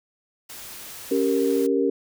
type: noise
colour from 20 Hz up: white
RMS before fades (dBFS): -39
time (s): 0.49-1.67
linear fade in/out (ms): 10
type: chord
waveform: sine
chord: G diminished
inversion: second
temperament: equal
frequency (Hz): 277.2 / 392 / 466.2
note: Db4 / G4 / Bb4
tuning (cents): 0 / 0 / 0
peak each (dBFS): -23 / -23 / -23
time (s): 1.11-1.9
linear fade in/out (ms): 5
effects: none